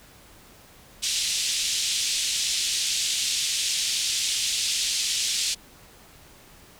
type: band-pass noise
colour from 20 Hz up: pink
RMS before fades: -26 dBFS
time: 1.02-5.55 s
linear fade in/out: 20 ms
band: 3000 to 8500 Hz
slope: 24 dB/octave
effects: pink hiss -51 dBFS RMS until 6.79 s